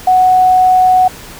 sine tone, 740 Hz, F#5, in tune, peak -5 dBFS, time 0.07-1.08 s, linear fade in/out 5 ms, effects pink hiss -32 dBFS RMS until 1.39 s

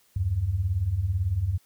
sine beating tone pair, 77.8 / 95.8 Hz, D#2 / G2, 0 / -39 cents, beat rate 18 Hz, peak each -29 / -24 dBFS, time 0.16-1.58 s, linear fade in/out 5 ms, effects white hiss -63 dBFS RMS until 1.65 s

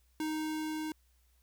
square tone with level ramp, 311.1 Hz, D#4, in tune, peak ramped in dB -33 to -36 dBFS, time 0.2-0.92 s, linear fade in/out 2 ms, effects added 61 Hz sine -66 dBFS peak until 1.42 s + white hiss -74 dBFS RMS until 1.42 s

